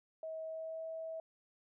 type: tone with pitch glide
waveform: sine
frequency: 640 to 647.4 Hz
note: D#5 to E5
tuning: +49 to -31 cents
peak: -40 dBFS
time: 0.23-1.2 s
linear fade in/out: 2 ms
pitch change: +20 cents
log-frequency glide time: 0.43-0.85 s
effects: none